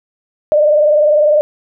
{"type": "tone with vibrato", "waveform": "sine", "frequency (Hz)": 601, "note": "D5", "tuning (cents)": 40, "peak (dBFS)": -7, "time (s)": [0.52, 1.41], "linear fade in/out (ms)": 0, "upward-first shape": "triangle", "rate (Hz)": 20, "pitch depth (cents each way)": 76, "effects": []}